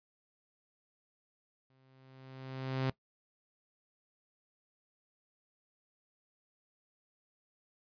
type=tone with exponential growth; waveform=sawtooth; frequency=131.8 Hz; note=C3; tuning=13 cents sharp; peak=-25 dBFS; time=1.7-2.9 s; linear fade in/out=2 ms; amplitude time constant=260 ms; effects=noise-tail reverb RT60 0.1 s tail -19 dB re dry + resampled to 11025 Hz